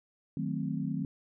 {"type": "chord", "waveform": "sine", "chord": "D# diminished seventh", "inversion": "none", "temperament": "equal", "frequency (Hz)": [155.56, 185, 220, 261.6], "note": ["D#3", "F#3", "A3", "C4"], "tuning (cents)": [0, 0, 0, 0], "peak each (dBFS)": [-35, -36, -37, -36], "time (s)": [0.37, 1.05], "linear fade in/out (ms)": 2, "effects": []}